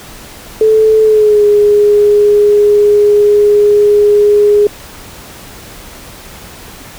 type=tone with pitch glide; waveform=sine; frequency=436.6 to 414.2 Hz; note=A4 to G#4; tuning=-13 to -5 cents; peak=-4 dBFS; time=0.61-4.67 s; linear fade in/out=2 ms; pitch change=-92 cents; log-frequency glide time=1.02-1.44 s; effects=pink hiss -32 dBFS RMS until 6.98 s